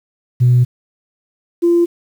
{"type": "tone pair in turn", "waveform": "sine", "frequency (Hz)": [123.47, 343.4], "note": ["B2", "F4"], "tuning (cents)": [0, -29], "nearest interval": "octave + tritone", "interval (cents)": 1771, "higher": "second", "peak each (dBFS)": [-6, -8], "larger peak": "first", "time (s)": [[0.4, 0.65], [1.62, 1.86]], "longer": "first", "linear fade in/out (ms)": 20, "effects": ["tanh soft clip ceiling -4 dBFS", "7-bit"]}